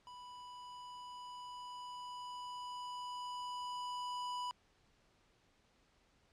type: tone with level ramp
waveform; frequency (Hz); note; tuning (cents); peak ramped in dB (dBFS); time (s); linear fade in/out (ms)
square; 987.8; B5; 0; -51 to -39; 0.07-4.51; 0
effects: pink hiss -72 dBFS RMS until 6.32 s + low-pass 6000 Hz 12 dB/octave